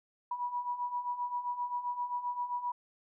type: beating tone pair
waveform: sine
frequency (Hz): 970 / 977.6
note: B5 / B5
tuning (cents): -31 / -18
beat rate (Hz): 7.6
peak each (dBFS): -39 / -34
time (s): 0.31-2.72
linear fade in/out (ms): 5
effects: none